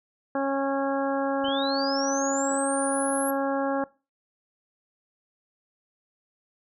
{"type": "harmonic tone", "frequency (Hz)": 274.3, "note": "C#4", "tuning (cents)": -18, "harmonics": [1, 2, 3, 4, 5, 6], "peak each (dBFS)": [-28, -27, -31, -36, -37, -38], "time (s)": [0.35, 3.84], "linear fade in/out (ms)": 2}
{"type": "linear sweep", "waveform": "sine", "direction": "up", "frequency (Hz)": [2960, 11400], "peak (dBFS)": -30, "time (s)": [1.44, 3.31], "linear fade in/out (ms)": 10}
{"type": "clicks", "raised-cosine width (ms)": 2, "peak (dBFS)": -32, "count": 2, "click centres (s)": [1.443, 1.484]}
{"effects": ["noise-tail reverb RT60 0.3 s tail -21 dB re dry"]}